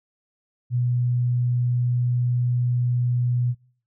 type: tone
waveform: sine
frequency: 122.7 Hz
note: B2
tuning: 11 cents flat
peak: -19 dBFS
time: 0.7-3.55 s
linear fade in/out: 50 ms
effects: noise-tail reverb RT60 0.5 s tail -23 dB re dry